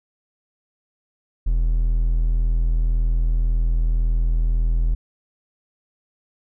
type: tone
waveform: triangle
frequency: 40.93 Hz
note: E1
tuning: 12 cents flat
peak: -14 dBFS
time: 1.46-4.95 s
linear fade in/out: 10 ms
effects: none